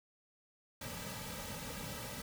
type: noise with comb filter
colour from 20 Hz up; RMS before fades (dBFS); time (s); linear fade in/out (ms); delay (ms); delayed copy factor
pink; -44; 0.81-2.22; 5; 2.8; -0.9
effects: none